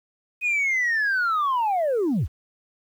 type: linear sweep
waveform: sine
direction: down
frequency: 2514 to 47.22 Hz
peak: -18 dBFS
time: 0.41-2.28 s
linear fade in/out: 50 ms
effects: tanh soft clip ceiling -18 dBFS + 9-bit